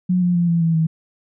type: tone with pitch steps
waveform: sine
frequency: 181.4 / 177.05 / 172.81 / 168.67 / 164.62 / 160.68 Hz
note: F#3 / F3 / F3 / E3 / E3 / E3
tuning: -34 / +24 / -18 / +40 / -2 / -44 cents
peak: -14 dBFS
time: 0.09-0.87 s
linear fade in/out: 10 ms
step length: 130 ms
effects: none